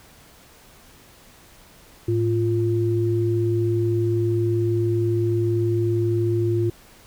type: tone pair together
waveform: sine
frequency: 109.1 / 347.3 Hz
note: A2 / F4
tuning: -14 / -10 cents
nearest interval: octave + minor sixth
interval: 2004 cents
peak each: -21 dBFS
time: 2.08-6.7 s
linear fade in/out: 5 ms
effects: pink hiss -50 dBFS RMS until 7.06 s